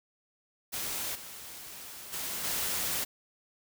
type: noise with level steps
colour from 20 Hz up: white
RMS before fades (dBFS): -35 / -45 / -36 / -32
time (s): 0.72-3.05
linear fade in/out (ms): 20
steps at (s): 1.14 / 2.12 / 2.43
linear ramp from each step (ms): 20
effects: none